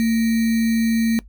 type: tone with sample-and-hold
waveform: sine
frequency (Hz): 226.7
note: A#3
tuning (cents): -48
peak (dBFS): -15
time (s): 0-1.19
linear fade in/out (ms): 0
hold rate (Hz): 2100
effects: noise-tail reverb RT60 0.1 s tail -19 dB re dry + added 50 Hz sine -41 dBFS peak until 1.28 s